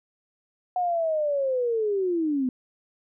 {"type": "linear sweep", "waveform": "sine", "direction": "down", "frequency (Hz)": [732, 247.4], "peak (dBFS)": -22, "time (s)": [0.76, 2.49], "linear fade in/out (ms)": 2, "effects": []}